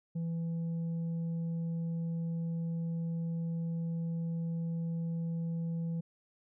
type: tone with tanh clipping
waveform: triangle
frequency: 166.3 Hz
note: E3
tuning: 16 cents sharp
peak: -33 dBFS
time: 0.15-6.01 s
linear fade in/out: 10 ms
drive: 8 dB
effects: none